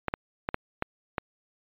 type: clicks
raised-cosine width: 0.5 ms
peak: -12 dBFS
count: 6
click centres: 0.083 / 0.139 / 0.489 / 0.544 / 0.824 / 1.182 s
effects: resampled to 8000 Hz